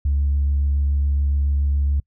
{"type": "tone with vibrato", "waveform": "sine", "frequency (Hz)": 70.7, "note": "C#2", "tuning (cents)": 35, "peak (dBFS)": -15, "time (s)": [0.05, 2], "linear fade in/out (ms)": 5, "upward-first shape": "triangle", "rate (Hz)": 7.1, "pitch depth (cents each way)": 15, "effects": ["noise-tail reverb RT60 0.1 s tail -26 dB re dry", "tanh soft clip ceiling -13 dBFS"]}